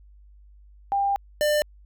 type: tone pair in turn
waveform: sine / square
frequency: 797 / 597.1 Hz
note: G5 / D5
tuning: +28 / +29 cents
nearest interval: perfect fourth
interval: 499 cents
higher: first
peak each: -20 dBFS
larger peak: neither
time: 0.92-1.16 / 1.41-1.62 s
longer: first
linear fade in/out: 0 ms
effects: added 50 Hz sine -48 dBFS peak until 1.85 s